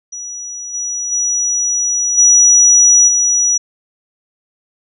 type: tone with level steps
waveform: sine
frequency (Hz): 5850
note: F#8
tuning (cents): -21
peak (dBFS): -24 / -18 / -13 / -5 / -10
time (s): 0.12-3.58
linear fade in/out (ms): 10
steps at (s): 0.73 / 1.11 / 2.17 / 3.07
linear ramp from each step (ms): 20
effects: none